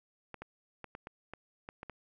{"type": "clicks", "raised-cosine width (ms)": 0.5, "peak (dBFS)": -28, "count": 9, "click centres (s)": [0.343, 0.42, 0.843, 0.951, 1.071, 1.336, 1.689, 1.831, 1.897], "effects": []}